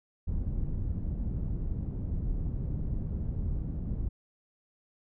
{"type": "low-pass noise", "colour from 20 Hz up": "pink", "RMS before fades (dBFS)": -32, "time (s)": [0.27, 4.09], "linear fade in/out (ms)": 10, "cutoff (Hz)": 160, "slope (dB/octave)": 12, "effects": []}